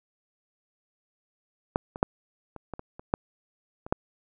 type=clicks; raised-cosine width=1 ms; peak=-9 / -22 / -6 / -26 / -21 / -24 / -27 / -8 / -25 / -9 dBFS; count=10; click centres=1.759 / 1.959 / 2.029 / 2.563 / 2.737 / 2.794 / 2.995 / 3.139 / 3.865 / 3.925 s; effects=none